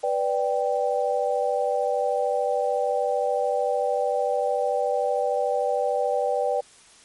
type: chord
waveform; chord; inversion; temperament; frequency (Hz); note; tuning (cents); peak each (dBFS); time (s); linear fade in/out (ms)
sine; G major; first; equal; 493.9 / 587.3 / 784; B4 / D5 / G5; 0 / 0 / 0; -25 / -25 / -26; 0.03-6.61; 10
effects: white hiss -52 dBFS RMS until 7.04 s + MP3 48 kbps